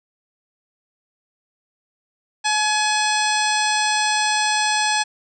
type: harmonic tone with a mistuned harmonic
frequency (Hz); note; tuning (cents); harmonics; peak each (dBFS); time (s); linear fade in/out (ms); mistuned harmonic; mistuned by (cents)
845; G#5; +30; 1 / 2 / 3 / 4 / 5 / 6 / 7 / 9 / 10; -21 / -24 / -26 / -27 / -28 / -29 / -29 / -31 / -31; 2.44-5.04; 20; 1; +21
effects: none